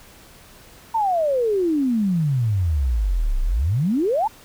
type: exponential two-way sweep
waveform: sine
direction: down then up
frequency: 932.3 to 30.34 to 932.3 Hz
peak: -17 dBFS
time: 0.94-4.28 s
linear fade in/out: 10 ms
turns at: 3.41 s
effects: pink hiss -47 dBFS RMS until 4.44 s